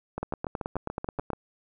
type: two click trains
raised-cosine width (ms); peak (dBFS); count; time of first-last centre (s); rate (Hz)
1; -18 / -16; 9 / 11; 0.18-1.333 / 0.23-1.303; 6.94 / 9.32
effects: none